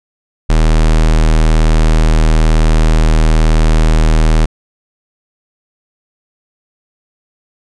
square tone, 39.47 Hz, D#1, 26 cents sharp, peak -7 dBFS, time 0.49-4.46 s, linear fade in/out 10 ms, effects resampled to 22050 Hz

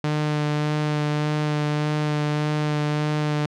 sawtooth tone with vibrato, 150.1 Hz, D3, 38 cents sharp, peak -17 dBFS, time 0.04-3.46 s, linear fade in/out 2 ms, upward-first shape sine, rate 1.7 Hz, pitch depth 13 cents each way, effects low-pass 5000 Hz 12 dB/octave

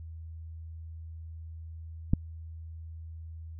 click, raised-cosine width 5 ms, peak -10 dBFS, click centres 2.135 s, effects added 81 Hz sine -40 dBFS peak until 3.59 s

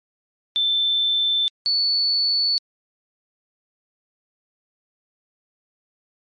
sine tone pair in turn, 3541 / 4453 Hz, A7 / C#8, +10 / +7 cents, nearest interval major third, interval 397 cents, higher second, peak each -17 / -17 dBFS, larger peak neither, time 0.56-1.48 / 1.66-2.58 s, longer neither, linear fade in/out 0 ms, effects MP3 48 kbps

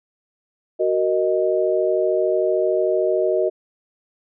sine chord, D# minor, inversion first, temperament just, 373.4 / 466.7 / 622.3 Hz, F#4 / A#4 / D#5, +16 / +2 / 0 cents, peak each -20 / -23 / -20 dBFS, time 0.79-3.5 s, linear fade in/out 20 ms, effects none

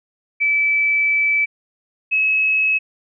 sine tone pair in turn, 2309 / 2573 Hz, D7 / E7, -30 / -43 cents, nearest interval major second, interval 187 cents, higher second, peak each -14 dBFS, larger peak neither, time 0.4-1.46 / 2.11-2.79 s, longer first, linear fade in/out 20 ms, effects none

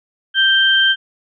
sine tone pair together, 1569 / 3138 Hz, G6 / G7, +1 / +1 cents, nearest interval octave, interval 1200 cents, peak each -13 dBFS, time 0.34-0.96 s, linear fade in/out 50 ms, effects none

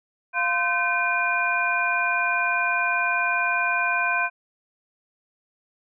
sine tone cluster, 697 / 1029 / 1537 / 2422 Hz, F5 / C6 / G6 / D#7, -4 / -29 / -35 / -47 cents, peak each -29 / -27 / -24 / -25 dBFS, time 0.33-4.3 s, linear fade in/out 50 ms, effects none

